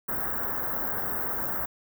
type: band-stop noise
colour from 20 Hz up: white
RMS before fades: -30 dBFS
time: 0.08-1.66 s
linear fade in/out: 10 ms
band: 1700 to 15000 Hz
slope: 48 dB/octave
effects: none